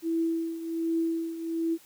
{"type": "tone with tremolo", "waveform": "sine", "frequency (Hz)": 329.6, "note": "E4", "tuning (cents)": 0, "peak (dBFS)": -23, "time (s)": [0.02, 1.78], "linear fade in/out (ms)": 50, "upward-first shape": "triangle", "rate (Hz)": 1.3, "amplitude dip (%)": 75, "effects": ["white hiss -56 dBFS RMS until 1.85 s"]}